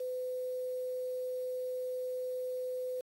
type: tone with quantisation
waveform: sine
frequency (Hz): 505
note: B4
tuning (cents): +39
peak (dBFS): -34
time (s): 0-3.01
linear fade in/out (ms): 5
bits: 9
effects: AAC 48 kbps